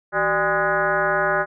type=tone with frequency modulation; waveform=sine; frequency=1028 Hz; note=C6; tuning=31 cents flat; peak=-17 dBFS; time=0.12-1.46 s; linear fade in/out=50 ms; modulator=216 Hz; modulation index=3; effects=none